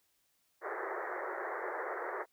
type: band-pass noise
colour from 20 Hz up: pink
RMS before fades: -39 dBFS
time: 0.61-2.26 s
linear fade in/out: 50 ms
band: 350 to 2000 Hz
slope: 96 dB/octave
effects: white hiss -75 dBFS RMS until 2.32 s